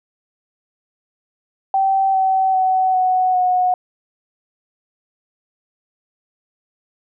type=tone with pitch steps; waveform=sine; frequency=774 / 762.9 / 752 / 741.2 / 730.6 Hz; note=G5 / G5 / F#5 / F#5 / F#5; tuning=-22 / -47 / +28 / +3 / -22 cents; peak=-13 dBFS; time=1.74-3.74 s; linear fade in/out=2 ms; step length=400 ms; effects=none